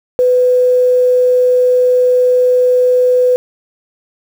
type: tone with quantisation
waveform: sine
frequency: 499.9 Hz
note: B4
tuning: 21 cents sharp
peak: -7 dBFS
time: 0.19-3.36 s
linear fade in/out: 0 ms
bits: 6
effects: none